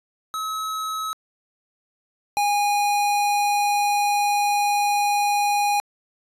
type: tone pair in turn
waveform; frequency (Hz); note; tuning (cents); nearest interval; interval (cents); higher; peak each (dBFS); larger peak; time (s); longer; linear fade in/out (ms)
square; 1286 / 820.2; E6 / G#5; -43 / -22; minor sixth; 779; first; -26 / -19; second; 0.34-1.13 / 2.37-5.8; second; 0
effects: resampled to 32000 Hz